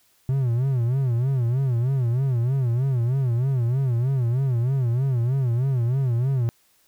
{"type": "tone with vibrato", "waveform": "triangle", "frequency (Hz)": 126.3, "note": "B2", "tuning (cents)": 39, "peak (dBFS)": -17, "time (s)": [0.29, 6.49], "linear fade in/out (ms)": 0, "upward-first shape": "sine", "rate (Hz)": 3.2, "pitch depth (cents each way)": 150, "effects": ["white hiss -62 dBFS RMS until 6.87 s"]}